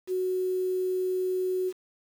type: tone with quantisation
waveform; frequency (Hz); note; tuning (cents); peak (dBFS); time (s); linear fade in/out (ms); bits
sine; 370; F#4; 0; -25; 0.07-1.73; 50; 8
effects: none